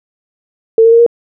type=tone with pitch steps; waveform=sine; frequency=450 / 456.8 / 463.7 / 470.7 Hz; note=A4 / A#4 / A#4 / A#4; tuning=+39 / -35 / -9 / +17 cents; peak=-3 dBFS; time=0.78-1.064 s; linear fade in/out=2 ms; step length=71 ms; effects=none